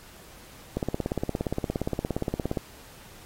click train, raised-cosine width 2 ms, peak -13 dBFS, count 32, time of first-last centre 0.77-2.572 s, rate 17.2 Hz, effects pink hiss -50 dBFS RMS until 3.25 s + AAC 48 kbps

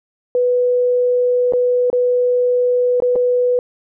sine tone with dropouts, 493.9 Hz, B4, in tune, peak -12 dBFS, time 0.35-3.59 s, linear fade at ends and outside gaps 1 ms, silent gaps 1.524-1.535 / 1.901-1.929 / 3.002-3.022 / 3.156-3.16 s, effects none

